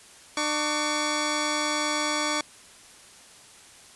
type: tone pair together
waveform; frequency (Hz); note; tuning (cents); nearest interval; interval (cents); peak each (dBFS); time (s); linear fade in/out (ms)
10% pulse; 300 / 1130.5; D4 / C#6; +37 / +34; octave + major seventh; 2297; -19; 0.37-2.41; 2
effects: white hiss -50 dBFS RMS until 3.95 s + resampled to 24000 Hz